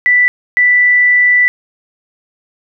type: tone bursts at uneven times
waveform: sine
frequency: 1975.5 Hz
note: B6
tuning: in tune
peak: -6 dBFS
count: 2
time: 0.06-0.28 / 0.57-1.48 s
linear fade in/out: 0 ms
effects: none